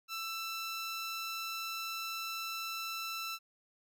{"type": "tone", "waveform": "15% pulse", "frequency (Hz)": 1332, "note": "E6", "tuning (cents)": 18, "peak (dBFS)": -31, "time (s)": [0.08, 3.39], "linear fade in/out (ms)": 50, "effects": []}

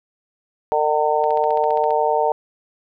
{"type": "harmonic tone", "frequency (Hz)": 151.6, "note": "D#3", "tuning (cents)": -45, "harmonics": [3, 4, 5, 6], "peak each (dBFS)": [-21, -21, -21, -21], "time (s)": [0.72, 2.32], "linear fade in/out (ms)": 0}
{"type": "click train", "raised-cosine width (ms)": 0.3, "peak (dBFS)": -22, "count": 11, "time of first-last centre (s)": [1.24, 1.907], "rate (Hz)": 15}
{"effects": []}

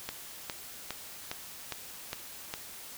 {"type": "click train", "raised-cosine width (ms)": 0.2, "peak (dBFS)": -17, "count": 7, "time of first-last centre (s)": [0.09, 2.539], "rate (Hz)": 2.45, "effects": ["white hiss -46 dBFS RMS until 2.97 s"]}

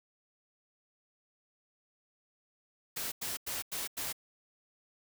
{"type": "noise bursts", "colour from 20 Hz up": "white", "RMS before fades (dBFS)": -37, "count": 5, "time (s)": [2.96, 4.128], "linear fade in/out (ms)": 10, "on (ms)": 160, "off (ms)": 92, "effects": []}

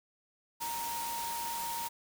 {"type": "tone in noise", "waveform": "sine", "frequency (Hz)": 932.3, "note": "A#5", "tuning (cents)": 0, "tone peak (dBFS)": -36, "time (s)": [0.6, 1.89], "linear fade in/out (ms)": 20, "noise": "white", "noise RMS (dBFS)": -40, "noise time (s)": [0.6, 1.89], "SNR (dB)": 1, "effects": []}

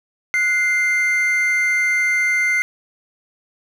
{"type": "tone pair together", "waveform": "triangle", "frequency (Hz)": [1466, 2090], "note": ["F#6", "C7"], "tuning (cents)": [-16, -2], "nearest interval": "tritone", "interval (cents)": 614, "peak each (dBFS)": [-22, -14], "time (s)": [0.34, 2.62], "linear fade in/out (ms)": 0, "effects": []}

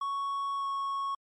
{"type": "tone with pitch glide", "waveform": "triangle", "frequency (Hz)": [1111, 1103.3], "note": ["C#6", "C#6"], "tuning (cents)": [4, -9], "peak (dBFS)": -28, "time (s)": [0.01, 1.15], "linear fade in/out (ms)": 5, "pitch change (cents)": -13, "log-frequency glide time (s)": [0.56, 0.66], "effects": ["MP3 48 kbps"]}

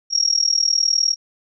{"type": "tone with amplitude modulation", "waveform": "sine", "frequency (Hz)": 5588, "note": "F8", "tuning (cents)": 0, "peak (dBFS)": -11, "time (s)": [0.1, 1.16], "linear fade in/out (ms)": 50, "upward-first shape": "sine", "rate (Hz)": 39.8, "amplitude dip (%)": 95, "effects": []}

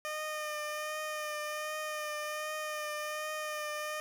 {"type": "tone with vibrato", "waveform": "15% pulse", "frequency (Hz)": 608, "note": "D#5", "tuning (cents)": -40, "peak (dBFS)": -29, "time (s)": [0.05, 4], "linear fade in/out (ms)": 0, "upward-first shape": "triangle", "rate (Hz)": 1.3, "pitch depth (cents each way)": 25, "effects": []}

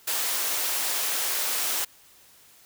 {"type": "high-pass noise", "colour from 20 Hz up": "white", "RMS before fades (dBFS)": -27, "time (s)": [0.07, 1.85], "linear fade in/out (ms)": 10, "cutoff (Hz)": 420, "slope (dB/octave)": 12, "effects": ["white hiss -55 dBFS RMS until 2.65 s"]}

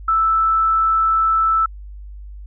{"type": "tone", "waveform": "sine", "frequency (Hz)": 1318.5, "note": "E6", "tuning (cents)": 0, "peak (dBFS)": -13, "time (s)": [0.08, 1.66], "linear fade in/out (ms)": 5, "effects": ["added 50 Hz sine -32 dBFS peak until 2.46 s"]}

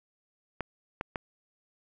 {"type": "clicks", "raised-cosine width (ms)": 0.5, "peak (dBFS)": -17, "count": 3, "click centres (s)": [0.607, 1.011, 1.158], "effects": []}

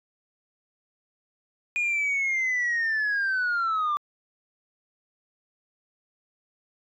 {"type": "linear sweep", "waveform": "sine", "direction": "down", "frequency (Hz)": [2454, 1166], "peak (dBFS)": -21, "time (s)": [1.76, 3.97], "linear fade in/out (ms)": 0, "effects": ["tanh soft clip ceiling -21 dBFS"]}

